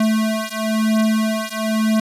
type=beating tone pair; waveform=square; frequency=218.3 / 219.3 Hz; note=A3 / A3; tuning=-13 / -6 cents; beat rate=1 Hz; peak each=-20 dBFS; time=0-2 s; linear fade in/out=5 ms; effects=resampled to 32000 Hz